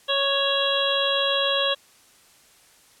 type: harmonic tone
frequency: 554.4 Hz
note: C#5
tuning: in tune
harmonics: 1 / 2 / 3 / 5 / 6 / 7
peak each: -25 / -29 / -30 / -30 / -24 / -29 dBFS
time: 0.08-1.75 s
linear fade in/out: 20 ms
effects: white hiss -55 dBFS RMS until 3 s + low-pass 11000 Hz 12 dB/octave